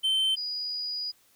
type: tone pair in turn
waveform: triangle / sine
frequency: 3094 / 4911 Hz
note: G7 / D#8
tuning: -23 / -23 cents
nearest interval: minor sixth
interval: 800 cents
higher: second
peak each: -21 / -30 dBFS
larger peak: first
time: 0.03-0.36 / 0.36-1.12 s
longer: second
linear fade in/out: 20 ms
effects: white hiss -63 dBFS RMS until 1.35 s